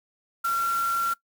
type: tone in noise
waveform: sine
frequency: 1368 Hz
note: F6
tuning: 36 cents flat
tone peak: -22 dBFS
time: 0.44-1.14 s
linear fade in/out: 10 ms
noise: white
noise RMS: -38 dBFS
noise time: 0.44-1.14 s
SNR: +13 dB
effects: noise-tail reverb RT60 0.1 s tail -20 dB re dry